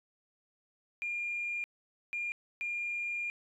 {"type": "tone bursts at uneven times", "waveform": "sine", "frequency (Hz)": 2408, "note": "D7", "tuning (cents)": 43, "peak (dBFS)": -32, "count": 3, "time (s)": [[1.02, 1.64], [2.13, 2.32], [2.61, 3.3]], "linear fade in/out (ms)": 0, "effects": ["tanh soft clip ceiling -28 dBFS"]}